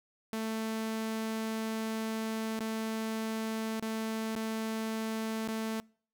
sawtooth tone with dropouts, 221.5 Hz, A3, 12 cents sharp, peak -29 dBFS, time 0.33-5.8 s, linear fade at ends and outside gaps 0 ms, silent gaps 2.591-2.606 / 3.797-3.825 / 4.353-4.362 / 5.477-5.485 s, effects noise-tail reverb RT60 0.5 s tail -26 dB re dry

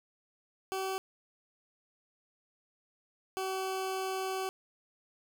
20% pulse tone pair in turn, 381.8 / 379.8 Hz, G4 / F#4, -46 / +45 cents, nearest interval unison, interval 9 cents, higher first, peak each -28 dBFS, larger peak neither, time 0.72-0.98 / 3.37-4.49 s, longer second, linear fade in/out 0 ms, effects none

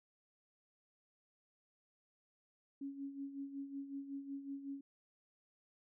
sine tone with tremolo, 277.2 Hz, C#4, in tune, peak -40 dBFS, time 2.81-4.81 s, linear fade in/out 5 ms, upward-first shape sine, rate 5.4 Hz, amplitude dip 65%, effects none

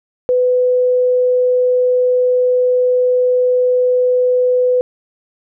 sine tone, 500 Hz, B4, 21 cents sharp, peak -10 dBFS, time 0.29-4.81 s, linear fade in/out 0 ms, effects none

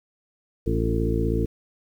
harmonic tone with a mistuned harmonic, 56 Hz, A1, 31 cents sharp, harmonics 1 / 2 / 3 / 4 / 5 / 6 / 7 / 8, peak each -25 / -27 / -31 / -31 / -31 / -29 / -37 / -29 dBFS, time 0.66-1.46 s, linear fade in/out 10 ms, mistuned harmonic 6, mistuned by +31 cents, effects 9-bit

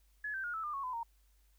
sine tone with pitch steps, 1700 / 1558.9 / 1429.5 / 1310.9 / 1202.1 / 1102.3 / 1010.8 / 926.9 Hz, G#6 / G6 / F6 / E6 / D6 / C#6 / B5 / A#5, +40 / -10 / +40 / -10 / +40 / -10 / +40 / -10 cents, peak -36 dBFS, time 0.24-1.032 s, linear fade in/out 5 ms, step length 99 ms, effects added 50 Hz sine -65 dBFS peak until 1.58 s + white hiss -75 dBFS RMS until 1.58 s

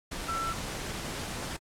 sine tone in noise, 1339 Hz, E6, 27 cents sharp, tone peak -30 dBFS, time 0.28-0.53 s, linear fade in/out 10 ms, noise pink, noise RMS -37 dBFS, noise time 0.11-1.57 s, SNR +4 dB, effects low-pass 10000 Hz 12 dB/octave + AAC 64 kbps

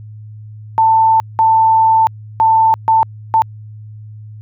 sine tone bursts at uneven times, 890 Hz, A5, 20 cents sharp, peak -7 dBFS, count 5, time 0.78-1.2 / 1.39-2.07 / 2.4-2.74 / 2.88-3.03 / 3.34-3.42 s, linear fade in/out 0 ms, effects added 107 Hz sine -30 dBFS peak until 4.41 s

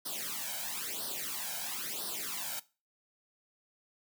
white noise with flanger, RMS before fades -38 dBFS, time 0.05-2.6 s, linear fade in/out 10 ms, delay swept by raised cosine 0.21 to 1.31 ms, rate 1 Hz, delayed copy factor +0.9, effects noise-tail reverb RT60 0.3 s tail -19 dB re dry + high-pass 200 Hz 12 dB/octave

